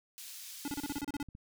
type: high-pass noise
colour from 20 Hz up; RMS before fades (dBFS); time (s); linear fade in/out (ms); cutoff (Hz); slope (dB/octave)
pink; -47; 0.18-1.01; 0; 4000; 12
type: tone bursts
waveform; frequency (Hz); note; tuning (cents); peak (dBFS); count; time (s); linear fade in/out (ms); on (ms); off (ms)
square; 286.5; D4; -43; -35; 10; 0.65-1.229; 2; 30; 31
type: click train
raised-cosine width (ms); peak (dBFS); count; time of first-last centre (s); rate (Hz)
5; -36; 11; 0.71-1.351; 15.6
effects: none